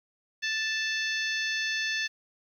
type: harmonic tone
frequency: 880 Hz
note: A5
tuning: in tune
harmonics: 2 / 3 / 4 / 5 / 6 / 7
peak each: -30 / -34 / -36 / -38 / -40 / -41 dBFS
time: 0.42-2.08 s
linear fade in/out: 20 ms
effects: 10-bit